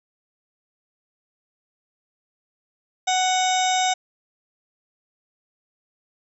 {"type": "harmonic tone with a mistuned harmonic", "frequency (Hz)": 742, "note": "F#5", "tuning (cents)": 5, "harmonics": [1, 2, 3, 4, 5, 7, 8, 9, 10], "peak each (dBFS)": [-20, -32, -29, -33, -27, -36, -31, -37, -31], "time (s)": [3.07, 3.94], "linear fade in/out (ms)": 10, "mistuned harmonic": 9, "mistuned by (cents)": -51, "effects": []}